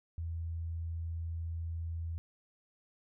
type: tone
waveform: sine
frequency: 82.9 Hz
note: E2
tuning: 10 cents sharp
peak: -35 dBFS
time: 0.18-2.18 s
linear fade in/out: 0 ms
effects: none